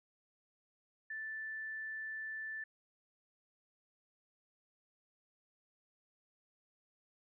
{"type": "tone", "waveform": "sine", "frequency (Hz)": 1760, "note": "A6", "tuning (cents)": 0, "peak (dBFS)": -40, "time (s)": [1.1, 2.64], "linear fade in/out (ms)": 5, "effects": []}